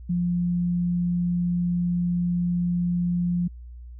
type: tone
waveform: sine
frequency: 175.5 Hz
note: F3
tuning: 9 cents sharp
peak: -21 dBFS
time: 0.09-3.48 s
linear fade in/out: 10 ms
effects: added 60 Hz sine -38 dBFS peak until 3.99 s